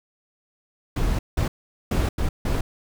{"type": "noise bursts at uneven times", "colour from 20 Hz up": "brown", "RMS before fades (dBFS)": -22, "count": 5, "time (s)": [[0.96, 1.19], [1.37, 1.48], [1.91, 2.09], [2.18, 2.29], [2.45, 2.61]], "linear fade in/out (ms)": 5, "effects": []}